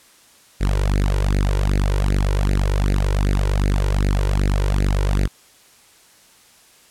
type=tone with flanger; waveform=sawtooth; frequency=48.88 Hz; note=G1; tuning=4 cents flat; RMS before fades=-18 dBFS; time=0.6-5.28 s; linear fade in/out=20 ms; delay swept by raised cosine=0.44 to 2.14 ms; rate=2.6 Hz; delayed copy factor=+0.9; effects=white hiss -51 dBFS RMS until 6.9 s + low-pass 11000 Hz 12 dB/octave